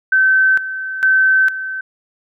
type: tone with tremolo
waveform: sine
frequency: 1538 Hz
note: G6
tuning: 33 cents flat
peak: -9 dBFS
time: 0.12-1.81 s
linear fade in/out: 5 ms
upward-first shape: square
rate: 1.1 Hz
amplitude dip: 75%
effects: none